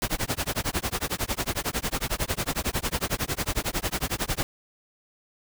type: noise with tremolo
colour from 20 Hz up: pink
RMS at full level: -25 dBFS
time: 0.02-4.43 s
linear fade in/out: 0 ms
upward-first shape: sine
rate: 11 Hz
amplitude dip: 100%
effects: none